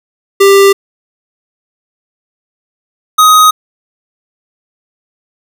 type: tone pair in turn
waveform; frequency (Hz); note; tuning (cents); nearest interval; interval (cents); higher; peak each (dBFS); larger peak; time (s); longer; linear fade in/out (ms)
square; 395.1 / 1254.4; G4 / D#6; +14 / +14; octave + minor sixth; 2000; second; -3; neither; 0.4-0.73 / 3.18-3.51; neither; 10
effects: none